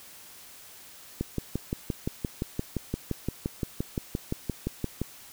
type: click train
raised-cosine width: 3 ms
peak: -15 dBFS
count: 23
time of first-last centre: 1.21-5.016 s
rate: 5.78 Hz
effects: white hiss -49 dBFS RMS until 5.32 s